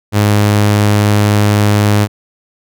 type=tone; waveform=sawtooth; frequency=103.83 Hz; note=G#2; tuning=in tune; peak=-4 dBFS; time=0.12-2.08 s; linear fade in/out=50 ms; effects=none